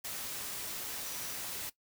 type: tone in noise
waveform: sine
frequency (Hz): 5860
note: F#8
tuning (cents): -18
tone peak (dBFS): -49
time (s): 1.05-1.35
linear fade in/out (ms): 10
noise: white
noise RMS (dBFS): -40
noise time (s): 0.04-1.7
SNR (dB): -12
effects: noise-tail reverb RT60 0.1 s tail -18 dB re dry